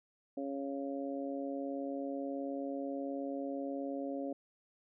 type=harmonic tone; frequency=138.59 Hz; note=C#3; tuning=in tune; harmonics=2 / 3 / 4 / 5; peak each=-38 / -46 / -41 / -47 dBFS; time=0.37-4.33 s; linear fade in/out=5 ms; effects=none